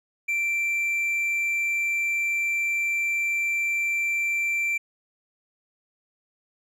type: tone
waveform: triangle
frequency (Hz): 2349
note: D7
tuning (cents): 0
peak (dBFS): -21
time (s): 0.28-4.78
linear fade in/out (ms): 10
effects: none